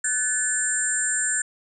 sine tone cluster, 1515 / 1735 / 7320 / 8530 Hz, F#6 / A6 / A#8 / C9, +40 / -25 / -32 / +32 cents, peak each -30 / -29 / -25 / -26 dBFS, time 0.04-1.42 s, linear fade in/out 5 ms, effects none

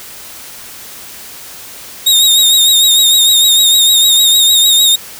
sawtooth tone with vibrato, 3729 Hz, A#7, in tune, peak -3 dBFS, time 2.06-4.96 s, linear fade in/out 10 ms, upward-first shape sine, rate 6.6 Hz, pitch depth 48 cents each way, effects white hiss -31 dBFS RMS until 5.19 s

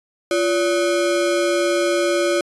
square ring-modulated tone, 459.1 Hz, A#4, 26 cents flat, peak -14 dBFS, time 0.31-2.41 s, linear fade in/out 2 ms, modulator 112 Hz, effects resampled to 24000 Hz

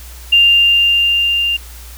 sine tone with level ramp, 2794 Hz, F7, in tune, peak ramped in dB -5 to -13 dBFS, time 0.32-1.57 s, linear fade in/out 10 ms, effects added 60 Hz sine -32 dBFS peak until 1.97 s + white hiss -38 dBFS RMS until 1.97 s

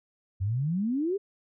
sine exponential sweep, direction up, 90.4 to 415.3 Hz, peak -25 dBFS, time 0.4-1.18 s, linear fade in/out 20 ms, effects none

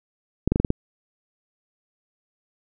clicks, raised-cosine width 3 ms, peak -6 dBFS, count 6, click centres 0.476 / 0.52 / 0.559 / 0.6 / 0.648 / 0.704 s, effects none

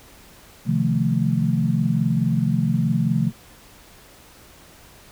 sine chord, F dominant seventh, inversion second, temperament equal, 130.81 / 155.56 / 174.61 / 220 Hz, C3 / Eb3 / F3 / A3, 0 / 0 / 0 / 0 cents, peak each -23 dBFS, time 0.65-3.32 s, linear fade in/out 50 ms, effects pink hiss -48 dBFS RMS until 5.11 s

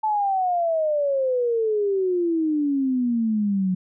sine exponential sweep, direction down, 877 to 181.7 Hz, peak -19 dBFS, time 0.03-3.75 s, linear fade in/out 10 ms, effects none

